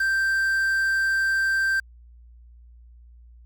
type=tone with quantisation; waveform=triangle; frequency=1568 Hz; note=G6; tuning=in tune; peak=-18 dBFS; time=0-1.8 s; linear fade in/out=5 ms; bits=7; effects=added 59 Hz sine -46 dBFS peak until 3.45 s